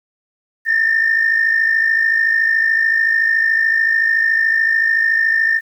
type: tone pair together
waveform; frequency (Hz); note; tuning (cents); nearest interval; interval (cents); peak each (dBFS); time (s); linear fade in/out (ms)
sine; 1760 / 1813.7; A6 / A#6; 0 / -48; minor second; 52; -18 / -12; 0.65-5.61; 50
effects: tanh soft clip ceiling -7 dBFS + 8-bit